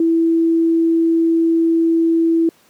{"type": "tone", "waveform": "sine", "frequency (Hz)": 330, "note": "E4", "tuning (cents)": 2, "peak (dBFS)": -11, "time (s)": [0, 2.49], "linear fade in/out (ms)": 2, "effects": ["pink hiss -53 dBFS RMS until 2.69 s", "high-pass 200 Hz 12 dB/octave"]}